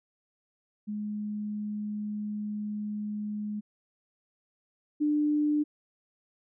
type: tone pair in turn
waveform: sine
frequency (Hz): 209.6 / 298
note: G#3 / D4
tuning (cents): +16 / +25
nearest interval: tritone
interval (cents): 609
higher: second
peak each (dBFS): -31 / -23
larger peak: second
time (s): 0.87-3.61 / 5-5.64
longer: first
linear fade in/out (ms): 20
effects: none